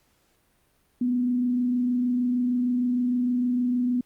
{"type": "tone with frequency modulation", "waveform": "sine", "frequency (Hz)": 246.9, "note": "B3", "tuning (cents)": 0, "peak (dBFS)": -21, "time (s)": [1.01, 4.01], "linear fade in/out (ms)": 5, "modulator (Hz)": 26.5, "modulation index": 0.23, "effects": ["pink hiss -66 dBFS RMS until 4.05 s", "Opus 48 kbps"]}